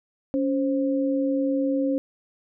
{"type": "tone pair together", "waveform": "sine", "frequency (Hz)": [278.7, 527.1], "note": ["C#4", "C5"], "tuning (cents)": [9, 13], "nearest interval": "major seventh", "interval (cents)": 1104, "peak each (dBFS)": [-22, -26], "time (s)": [0.34, 1.98], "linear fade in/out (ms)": 0, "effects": []}